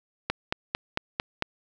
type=click train; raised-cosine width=0.3 ms; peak=-9 dBFS; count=6; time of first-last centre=0.3-1.424 s; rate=4.45 Hz; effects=none